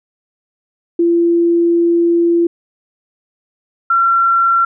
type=tone pair in turn; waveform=sine; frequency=340.6 / 1362.4 Hz; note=F4 / F6; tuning=-43 / -43 cents; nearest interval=2 octaves; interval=2400 cents; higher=second; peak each=-9 dBFS; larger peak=neither; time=0.99-2.47 / 3.9-4.65 s; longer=first; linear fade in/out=5 ms; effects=none